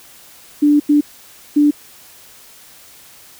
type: tone bursts at uneven times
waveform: sine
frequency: 293.7 Hz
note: D4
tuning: in tune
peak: -8 dBFS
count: 3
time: 0.62-0.8 / 0.89-1.01 / 1.56-1.71 s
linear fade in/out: 10 ms
effects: white hiss -43 dBFS RMS until 3.39 s